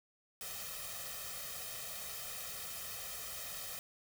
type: noise with comb filter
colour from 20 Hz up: white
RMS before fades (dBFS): -44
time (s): 0.41-3.79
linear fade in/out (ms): 0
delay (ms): 1.6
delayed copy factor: +1
effects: none